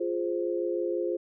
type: chord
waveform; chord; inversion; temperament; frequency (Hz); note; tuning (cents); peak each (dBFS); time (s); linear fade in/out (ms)
sine; F minor; none; equal; 349.2 / 415.3 / 523.3; F4 / Ab4 / C5; 0 / 0 / 0; -29 / -33 / -32; 0-1.17; 10
effects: none